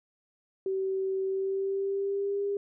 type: tone with pitch glide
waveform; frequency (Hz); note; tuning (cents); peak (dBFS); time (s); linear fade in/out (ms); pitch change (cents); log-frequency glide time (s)
sine; 383.1 to 402.1; G4 to G4; -40 to +44; -27; 0.66-2.57; 2; +84; 1.24-2.43
effects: none